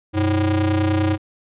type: ring-modulated tone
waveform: square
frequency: 110 Hz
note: A2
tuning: in tune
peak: -14 dBFS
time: 0.13-1.18 s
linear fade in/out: 50 ms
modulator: 205 Hz
effects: resampled to 8000 Hz